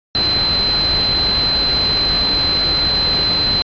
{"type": "tone in noise", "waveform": "sine", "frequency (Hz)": 4075, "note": "C8", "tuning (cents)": -47, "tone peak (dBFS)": -14, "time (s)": [0.15, 3.62], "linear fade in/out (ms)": 0, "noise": "pink", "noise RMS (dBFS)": -22, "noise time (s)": [0.15, 3.62], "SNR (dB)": 5, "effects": ["resampled to 11025 Hz"]}